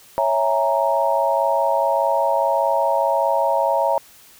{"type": "chord", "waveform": "sine", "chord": "A# half-diminished seventh", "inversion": "first", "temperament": "equal", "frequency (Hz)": [554.4, 659.3, 830.6, 932.3], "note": ["C#5", "E5", "G#5", "A#5"], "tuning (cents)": [0, 0, 0, 0], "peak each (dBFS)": [-21, -21, -25, -20], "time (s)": [0.18, 3.98], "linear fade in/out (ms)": 0, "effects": ["white hiss -48 dBFS RMS until 4.39 s"]}